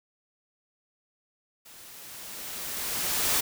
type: noise with level ramp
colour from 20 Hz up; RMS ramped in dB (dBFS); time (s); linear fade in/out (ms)
white; -50 to -24; 1.65-3.41; 10
effects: none